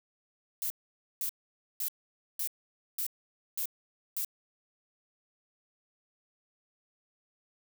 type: noise bursts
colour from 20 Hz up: violet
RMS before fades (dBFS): -33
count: 7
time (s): 0.62-4.247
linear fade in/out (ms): 0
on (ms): 81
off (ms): 510
effects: none